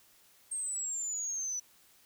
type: exponential sweep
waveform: sine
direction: down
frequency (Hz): 8540 to 5920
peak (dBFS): -33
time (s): 0.51-1.6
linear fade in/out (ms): 10
effects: white hiss -63 dBFS RMS until 2.05 s